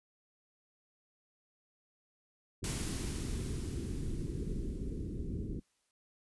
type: low-pass noise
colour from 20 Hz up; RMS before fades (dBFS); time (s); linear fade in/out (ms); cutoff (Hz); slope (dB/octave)
pink; -38; 2.62-5.6; 10; 410; 48
type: noise with exponential decay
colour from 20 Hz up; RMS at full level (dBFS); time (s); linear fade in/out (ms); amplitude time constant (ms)
white; -39; 2.64-5.91; 1; 710
effects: noise-tail reverb RT60 0.1 s tail -22 dB re dry + resampled to 24000 Hz